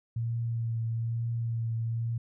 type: tone with vibrato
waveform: sine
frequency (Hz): 115.3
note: A#2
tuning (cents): -19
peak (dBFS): -28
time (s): 0.16-2.18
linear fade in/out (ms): 5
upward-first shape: triangle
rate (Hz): 1.1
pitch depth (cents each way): 24
effects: none